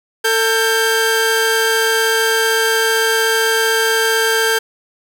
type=tone pair together; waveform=sawtooth; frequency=447.8 / 1585.2 Hz; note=A4 / G6; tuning=+30 / +19 cents; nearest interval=octave + minor seventh; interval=2189 cents; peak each=-12 dBFS; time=0.24-4.59 s; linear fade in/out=10 ms; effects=none